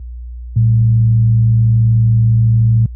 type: tone with frequency modulation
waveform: sine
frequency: 113.8 Hz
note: A#2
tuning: 41 cents flat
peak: -7 dBFS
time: 0.56-2.86 s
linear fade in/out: 5 ms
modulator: 81.1 Hz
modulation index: 0.26
effects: added 60 Hz sine -22 dBFS peak until 2.95 s + high-pass 60 Hz 12 dB/octave